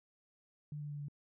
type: tone with pitch steps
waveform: sine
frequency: 148.5 / 147.13 / 145.78 / 144.44 Hz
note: D3 / D3 / D3 / D3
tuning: +20 / +4 / -12 / -28 cents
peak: -40 dBFS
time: 0.72-1.084 s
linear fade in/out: 2 ms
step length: 91 ms
effects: none